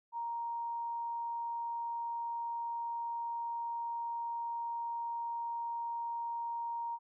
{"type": "tone", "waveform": "sine", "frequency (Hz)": 935, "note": "A#5", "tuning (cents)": 5, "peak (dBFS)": -35, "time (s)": [0.12, 6.99], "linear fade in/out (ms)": 50, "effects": []}